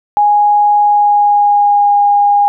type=tone with pitch glide; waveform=sine; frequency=828 to 816.1 Hz; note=G#5 to G#5; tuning=-5 to -31 cents; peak=-6 dBFS; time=0.17-2.48 s; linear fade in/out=0 ms; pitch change=-26 cents; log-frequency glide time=0.81-1.97 s; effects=none